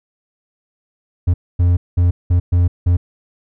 triangle tone bursts at uneven times, 87.9 Hz, F2, 12 cents sharp, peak -8 dBFS, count 6, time 1.27-1.34 / 1.59-1.77 / 1.97-2.11 / 2.3-2.4 / 2.52-2.68 / 2.86-2.97 s, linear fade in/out 10 ms, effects none

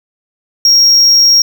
triangle tone, 5588 Hz, F8, in tune, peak -3 dBFS, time 0.65-1.42 s, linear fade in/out 2 ms, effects none

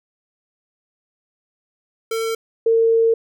square / sine tone pair in turn, 451.1 / 454.8 Hz, A4 / A#4, +43 / -43 cents, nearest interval unison, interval 14 cents, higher second, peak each -21 / -12 dBFS, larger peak second, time 2.11-2.35 / 2.66-3.14 s, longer second, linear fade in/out 5 ms, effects none

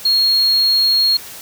triangle tone, 4275 Hz, C8, 36 cents sharp, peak -9 dBFS, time 0.05-1.17 s, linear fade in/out 5 ms, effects tanh soft clip ceiling -6 dBFS + white hiss -34 dBFS RMS until 1.41 s

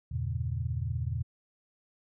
sine chord, E diminished seventh, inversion none, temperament just, 82.41 / 98.89 / 118.67 / 142.4 Hz, E2 / G2 / Bb2 / Db3, 0 / +16 / +31 / +47 cents, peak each -34 / -38 / -33 / -38 dBFS, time 0.11-1.23 s, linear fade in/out 10 ms, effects none

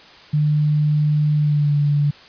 sine tone with pitch glide, 150 to 145.65 Hz, D3 to D3, +37 to -14 cents, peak -14 dBFS, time 0.33-2.11 s, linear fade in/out 10 ms, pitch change -51 cents, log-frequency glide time 1.36-1.74 s, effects white hiss -44 dBFS RMS until 2.28 s + resampled to 11025 Hz

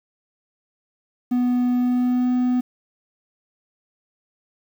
triangle tone with pitch glide, 246.9 to 249.5 Hz, B3 to B3, 0 to +18 cents, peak -15 dBFS, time 1.31-2.61 s, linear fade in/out 10 ms, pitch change +18 cents, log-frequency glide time 1.7-2.31 s, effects 8-bit

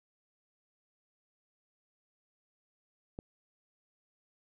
click, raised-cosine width 2 ms, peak -27 dBFS, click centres 3.189 s, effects none

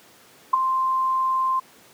sine tone with ADSR envelope, 1046.5 Hz, C6, in tune, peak -10 dBFS, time 0.53-1.6 s, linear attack 9 ms, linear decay 10 ms, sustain -9 dB, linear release 10 ms, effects pink hiss -51 dBFS RMS until 1.93 s + high-pass 200 Hz 12 dB/octave

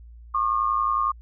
sine tone pair together, 1089.1 / 1200 Hz, C#6 / D6, -31 / +37 cents, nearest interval major second, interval 168 cents, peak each -23 dBFS, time 0.34-1.12 s, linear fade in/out 10 ms, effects added 58 Hz sine -42 dBFS peak until 1.21 s

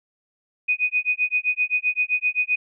sine tone with tremolo, 2489 Hz, D#7, in tune, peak -16 dBFS, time 0.68-2.56 s, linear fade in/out 10 ms, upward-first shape sine, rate 7.7 Hz, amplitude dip 100%, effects none

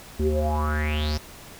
square tone with low-pass filter sweep, 75.7 Hz, D#2, 47 cents flat, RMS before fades -24 dBFS, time 0.19-1.18 s, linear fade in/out 10 ms, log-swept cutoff 310 to 5500 Hz, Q 8.1, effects pink hiss -44 dBFS RMS until 1.59 s

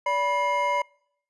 triangle tone cluster, 576 / 981 / 2125 Hz, D5 / B5 / C7, -34 / -12 / +26 cents, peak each -26 / -22 / -29 dBFS, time 0.06-0.82 s, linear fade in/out 5 ms, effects noise-tail reverb RT60 0.7 s tail -26 dB re dry + resampled to 24000 Hz

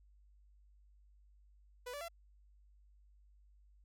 sawtooth tone with pitch steps, 494.5 / 578 / 675.5 Hz, B4 / D5 / E5, +2 / -28 / +42 cents, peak -39 dBFS, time 1.86-2.085 s, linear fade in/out 10 ms, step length 75 ms, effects added 50 Hz sine -62 dBFS peak until 3.84 s

